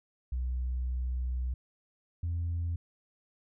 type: tone pair in turn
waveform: sine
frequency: 62.6 / 84.86 Hz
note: B1 / F2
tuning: +24 / -49 cents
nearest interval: perfect fourth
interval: 527 cents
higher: second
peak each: -28 dBFS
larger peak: neither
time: 0.32-1.54 / 2.23-2.76 s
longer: first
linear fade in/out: 5 ms
effects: tanh soft clip ceiling -27 dBFS